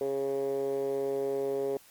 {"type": "tone with band-pass filter", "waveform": "10% pulse", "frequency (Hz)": 137.2, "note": "C#3", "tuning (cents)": -17, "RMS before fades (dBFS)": -31, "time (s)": [0.01, 1.77], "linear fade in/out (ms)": 2, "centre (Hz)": 450, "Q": 7.5, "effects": ["white hiss -57 dBFS RMS until 1.9 s", "Opus 48 kbps"]}